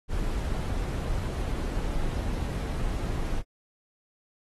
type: noise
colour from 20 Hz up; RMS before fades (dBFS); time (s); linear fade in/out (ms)
brown; -29; 0.08-3.43; 50
effects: AAC 32 kbps